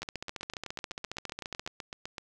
two click trains, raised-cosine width 0.2 ms, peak -19 / -21 dBFS, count 25 / 18, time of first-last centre 0.02-1.664 / 0.03-2.182 s, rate 14.6 / 7.9 Hz, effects none

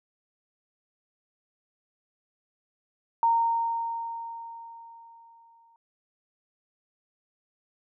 sine tone with exponential decay, 923 Hz, A#5, 17 cents flat, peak -18 dBFS, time 3.23-5.76 s, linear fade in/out 1 ms, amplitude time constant 550 ms, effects none

